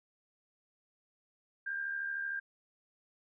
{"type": "tone with amplitude modulation", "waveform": "sine", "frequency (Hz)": 1596, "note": "G6", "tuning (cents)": 31, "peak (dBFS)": -32, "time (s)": [1.66, 2.4], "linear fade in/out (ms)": 10, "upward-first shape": "sine", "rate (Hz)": 73.1, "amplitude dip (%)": 50, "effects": []}